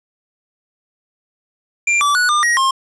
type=tone with pitch steps; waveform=square; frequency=2379 / 1158 / 1470 / 1203 / 1891 / 1066 Hz; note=D7 / D6 / F#6 / D6 / A#6 / C6; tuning=+22 / -25 / -12 / +41 / +24 / +32 cents; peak=-13 dBFS; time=1.87-2.71 s; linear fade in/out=5 ms; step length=140 ms; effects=resampled to 22050 Hz + 7-bit